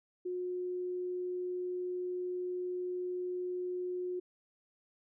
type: tone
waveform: sine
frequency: 361.3 Hz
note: F#4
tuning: 41 cents flat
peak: -34 dBFS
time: 0.25-4.2 s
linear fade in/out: 10 ms
effects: none